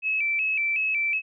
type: tone with vibrato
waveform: sine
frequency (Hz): 2453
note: D#7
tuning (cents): -25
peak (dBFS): -22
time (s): 0.02-1.22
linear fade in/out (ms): 50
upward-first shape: square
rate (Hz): 2.7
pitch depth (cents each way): 87
effects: none